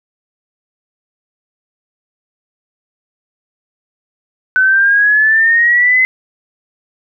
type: exponential sweep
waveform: sine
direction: up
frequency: 1506 to 2051 Hz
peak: -7 dBFS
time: 4.56-6.05 s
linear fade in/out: 0 ms
effects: none